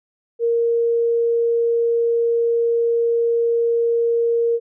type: tone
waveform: sine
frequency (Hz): 466.2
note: A#4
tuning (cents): 0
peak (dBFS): -15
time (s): 0.39-4.6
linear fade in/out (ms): 50
effects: none